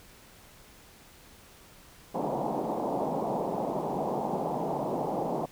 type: band-pass noise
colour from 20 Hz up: white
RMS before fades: -31 dBFS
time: 2.14-5.46 s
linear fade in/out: 10 ms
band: 140 to 910 Hz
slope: 48 dB/octave
effects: pink hiss -54 dBFS RMS until 5.51 s